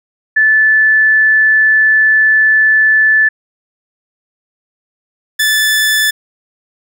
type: tone pair in turn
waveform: sine / sawtooth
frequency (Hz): 1745 / 1745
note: A6 / A6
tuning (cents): -15 / -15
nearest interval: unison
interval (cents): 0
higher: neither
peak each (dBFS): -6 / -6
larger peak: neither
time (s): 0.36-3.29 / 5.39-6.11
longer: first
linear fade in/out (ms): 10
effects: none